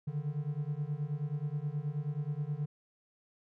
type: beating tone pair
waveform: triangle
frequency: 142.8 / 152.2 Hz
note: D3 / D#3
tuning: -48 / -38 cents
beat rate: 9.4 Hz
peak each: -34 / -34 dBFS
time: 0.07-2.66 s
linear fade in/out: 10 ms
effects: none